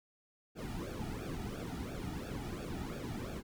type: noise with flanger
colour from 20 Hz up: brown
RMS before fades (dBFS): -41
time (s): 0.55-3.43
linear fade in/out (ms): 50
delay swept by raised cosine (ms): 0.98 to 1.94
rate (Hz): 2.9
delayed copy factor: -0.85
effects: none